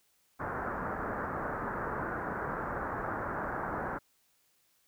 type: low-pass noise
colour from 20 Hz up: white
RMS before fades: -36 dBFS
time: 0.39-3.99 s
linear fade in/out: 20 ms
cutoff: 1600 Hz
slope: 48 dB/octave
effects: white hiss -71 dBFS RMS until 4.87 s